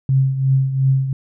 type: tone with tremolo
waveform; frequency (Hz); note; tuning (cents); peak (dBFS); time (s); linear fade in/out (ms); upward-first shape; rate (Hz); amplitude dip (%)
sine; 133.9; C3; +40; -10; 0.09-1.13; 2; triangle; 2.8; 70
effects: none